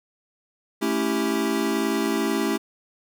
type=chord; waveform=square; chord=A dominant seventh; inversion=none; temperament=equal with one note detuned; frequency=220 / 278.5 / 329.6 / 392 Hz; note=A3 / C#4 / E4 / G4; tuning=0 / +8 / 0 / 0 cents; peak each=-28 dBFS; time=0.81-2.58 s; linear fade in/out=20 ms; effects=none